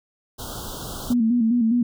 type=band-stop noise; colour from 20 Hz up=pink; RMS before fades=-33 dBFS; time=0.38-1.14 s; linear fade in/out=20 ms; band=1500 to 3000 Hz; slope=96 dB/octave
type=tone with vibrato; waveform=sine; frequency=233.1 Hz; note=A#3; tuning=in tune; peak=-16 dBFS; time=1.1-1.83 s; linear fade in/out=5 ms; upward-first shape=square; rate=4.9 Hz; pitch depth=70 cents each way
effects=none